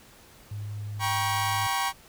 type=tone; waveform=sine; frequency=104 Hz; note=G#2; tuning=3 cents sharp; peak=-32 dBFS; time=0.51-1.67 s; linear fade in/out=5 ms
type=chord; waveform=sawtooth; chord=G diminished; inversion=none; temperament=equal with one note detuned; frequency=784 / 954.7 / 1108.7 Hz; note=G5 / Bb5 / Db6; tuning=0 / +41 / 0 cents; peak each=-26 dBFS; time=0.99-1.93 s; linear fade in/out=50 ms
effects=pink hiss -53 dBFS RMS until 2.08 s